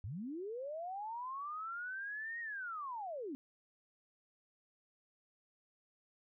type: linear two-way sweep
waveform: sine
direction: up then down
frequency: 82.8 to 1889 to 250.9 Hz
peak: -40 dBFS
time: 0.04-3.35 s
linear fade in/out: 0 ms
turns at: 2.4 s
effects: none